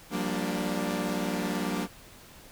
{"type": "chord", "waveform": "sawtooth", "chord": "G minor seventh", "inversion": "third", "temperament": "equal with one note detuned", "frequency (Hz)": [178.28, 196, 233.1, 293.7], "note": ["F3", "G3", "Bb3", "D4"], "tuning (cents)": [36, 0, 0, 0], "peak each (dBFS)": -30, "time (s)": [0.1, 1.88], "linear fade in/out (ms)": 50, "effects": ["pink hiss -51 dBFS RMS until 2.51 s"]}